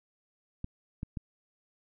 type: clicks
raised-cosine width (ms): 5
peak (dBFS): -23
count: 3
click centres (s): 0.644 / 1.031 / 1.172
effects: none